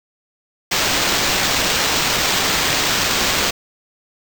white noise with sample-and-hold, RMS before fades -18 dBFS, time 0.71-3.51 s, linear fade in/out 10 ms, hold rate 11025 Hz, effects none

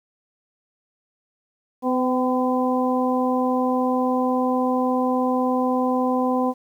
harmonic tone with a mistuned harmonic, 253.6 Hz, B3, 46 cents sharp, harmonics 1 / 2 / 3 / 4, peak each -21 / -24 / -26 / -27 dBFS, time 1.82-6.54 s, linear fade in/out 50 ms, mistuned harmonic 3, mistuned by +19 cents, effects 9-bit

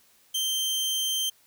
sawtooth tone, 3136 Hz, G7, in tune, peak -22 dBFS, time 0.34-1.3 s, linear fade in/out 10 ms, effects white hiss -61 dBFS RMS until 1.46 s

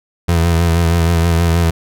30% pulse tone with vibrato, 84.1 Hz, E2, 35 cents sharp, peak -8 dBFS, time 0.28-1.71 s, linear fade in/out 10 ms, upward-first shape sine, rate 6.3 Hz, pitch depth 42 cents each way, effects none

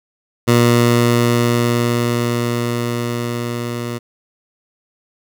15% pulse tone with level ramp, 119.4 Hz, A#2, 42 cents sharp, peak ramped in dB -3 to -16 dBFS, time 0.47-3.99 s, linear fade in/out 20 ms, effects none

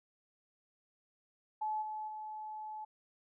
sine tone with level steps, 860 Hz, A5, 40 cents flat, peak -33 / -38 / -41 dBFS, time 1.61-2.85 s, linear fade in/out 10 ms, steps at 1.81 / 2.07 s, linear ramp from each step 20 ms, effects none

